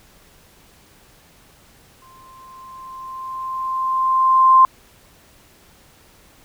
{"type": "tone with exponential growth", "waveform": "sine", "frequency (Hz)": 1046.5, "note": "C6", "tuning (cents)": 0, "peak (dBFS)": -6, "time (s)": [2.02, 4.65], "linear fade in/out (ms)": 1, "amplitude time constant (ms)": 570, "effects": ["pink hiss -51 dBFS RMS until 6.44 s"]}